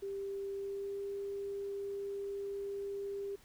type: tone with pitch glide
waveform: sine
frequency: 394.8 to 398.7 Hz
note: G4 to G4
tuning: +12 to +29 cents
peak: -37 dBFS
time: 0.02-3.36 s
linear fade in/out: 10 ms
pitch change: +17 cents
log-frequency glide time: 0.56-0.99 s
effects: added 50 Hz sine -70 dBFS peak until 3.44 s + pink hiss -63 dBFS RMS until 3.44 s